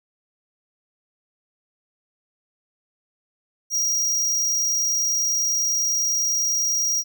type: tone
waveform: square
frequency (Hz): 5710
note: F8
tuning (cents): +37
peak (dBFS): -20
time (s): 3.7-7.04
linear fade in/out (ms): 50
effects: none